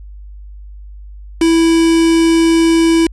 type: tone with quantisation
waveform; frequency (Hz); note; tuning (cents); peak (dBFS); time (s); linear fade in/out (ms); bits
triangle; 329.6; E4; 0; -6; 1.41-3.07; 5; 3
effects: added 50 Hz sine -30 dBFS peak until 3.12 s + resampled to 24000 Hz